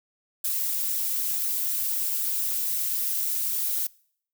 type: noise with flanger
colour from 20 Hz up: violet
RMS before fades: -27 dBFS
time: 0.44-3.87 s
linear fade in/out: 5 ms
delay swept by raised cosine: 0.5 to 4.6 ms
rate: 3.9 Hz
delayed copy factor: +0.65
effects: noise-tail reverb RT60 0.6 s tail -24 dB re dry